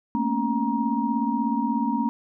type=tone cluster; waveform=sine; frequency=220.9 / 237.6 / 276.9 / 943 Hz; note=A3 / A#3 / C#4 / A#5; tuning=+7 / +33 / -2 / +20 cents; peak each=-27 dBFS; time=0.15-2.09 s; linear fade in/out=0 ms; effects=none